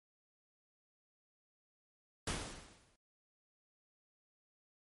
pink noise with exponential decay, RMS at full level -35 dBFS, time 2.27-2.96 s, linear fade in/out 5 ms, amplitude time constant 150 ms, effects MP3 48 kbps

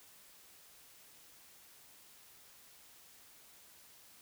silence, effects white hiss -60 dBFS RMS until 4.21 s

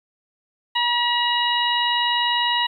harmonic tone, 960 Hz, B5, 49 cents flat, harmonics 1 / 2 / 3 / 4, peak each -22 / -25 / -23 / -25 dBFS, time 0.75-2.67 s, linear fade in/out 10 ms, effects 9-bit

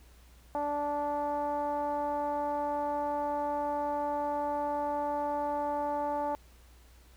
10% pulse tone with low-pass filter, 291.5 Hz, D4, 13 cents flat, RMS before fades -32 dBFS, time 0.55-6.35 s, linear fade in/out 0 ms, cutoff 780 Hz, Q 5.8, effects added 60 Hz sine -55 dBFS peak until 7.16 s + pink hiss -62 dBFS RMS until 7.16 s

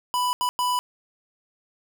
square tone bursts at uneven times, 991 Hz, B5, 6 cents sharp, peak -22 dBFS, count 3, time 0.14-0.33 / 0.41-0.49 / 0.59-0.79 s, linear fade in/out 0 ms, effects none

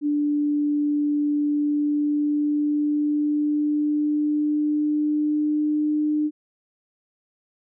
sine tone with pitch glide, 293.7 to 301.6 Hz, D4 to D4, 0 to +46 cents, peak -19 dBFS, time 0.01-6.31 s, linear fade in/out 50 ms, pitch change +46 cents, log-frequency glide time 1.46-6.01 s, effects none

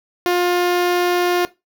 sawtooth tone with notch filter, 354.5 Hz, F4, 26 cents sharp, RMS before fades -17 dBFS, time 0.26-1.45 s, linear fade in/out 0 ms, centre 8100 Hz, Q 1.3, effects noise-tail reverb RT60 0.2 s tail -17 dB re dry

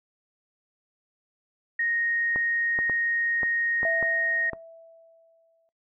sine tone, 1864.7 Hz, A#6, in tune, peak -23 dBFS, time 1.79-4.5 s, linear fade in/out 5 ms
clicks, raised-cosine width 1 ms, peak -19 dBFS, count 7, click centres 2.36 / 2.789 / 2.897 / 3.432 / 3.831 / 4.027 / 4.533 s
sine tone with exponential decay, 659.3 Hz, E5, in tune, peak -25 dBFS, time 3.85-5.69 s, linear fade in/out 0 ms, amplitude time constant 400 ms
effects noise-tail reverb RT60 0.2 s tail -23 dB re dry

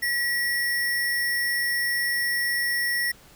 sine tone with sample-and-hold, 1926 Hz, B6, 44 cents flat, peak -22 dBFS, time 0.02-3.12 s, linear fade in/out 10 ms, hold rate 7350 Hz, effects pink hiss -52 dBFS RMS until 3.35 s

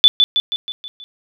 sine tone with echo, 3486 Hz, A7, 17 cents flat, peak -3 dBFS, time 0.04-0.08 s, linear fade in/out 0 ms, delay 160 ms, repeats 6, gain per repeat -5 dB, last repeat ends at 1.04 s, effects none

